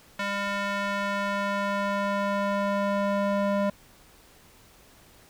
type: tone with band-pass filter sweep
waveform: square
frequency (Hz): 200.8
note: G3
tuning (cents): +42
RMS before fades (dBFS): -27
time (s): 0.19-3.7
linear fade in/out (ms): 5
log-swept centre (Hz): 1800 to 620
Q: 1
effects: pink hiss -55 dBFS RMS until 5.29 s